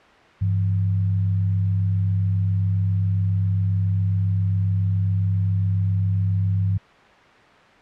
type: tone pair together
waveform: sine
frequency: 99.2 / 166.54 Hz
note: G2 / E3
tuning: +21 / +18 cents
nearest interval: major sixth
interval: 897 cents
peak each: -18 / -29 dBFS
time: 0.41-6.78 s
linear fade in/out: 10 ms
effects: white hiss -49 dBFS RMS until 7.81 s + low-pass 2000 Hz 12 dB/octave